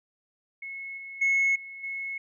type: tone with level steps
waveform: sine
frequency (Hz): 2185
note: C#7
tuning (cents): -26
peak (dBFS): -35 / -38 / -19 / -39 / -31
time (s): 0.62-2.18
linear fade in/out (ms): 5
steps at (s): 0.97 / 1.21 / 1.55 / 1.83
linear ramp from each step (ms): 10
effects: tanh soft clip ceiling -18 dBFS